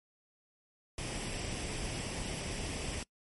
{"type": "noise with comb filter", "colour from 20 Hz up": "pink", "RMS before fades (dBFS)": -38, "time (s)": [0.98, 3.03], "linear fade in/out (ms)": 2, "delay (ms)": 0.37, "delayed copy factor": 0.5, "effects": ["noise-tail reverb RT60 0.1 s tail -23 dB re dry", "MP3 48 kbps"]}